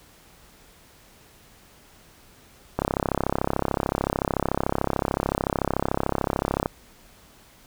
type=click train; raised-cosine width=1 ms; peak=-8 dBFS; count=131; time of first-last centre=2.79-6.659 s; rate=33.6 Hz; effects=pink hiss -53 dBFS RMS until 7.66 s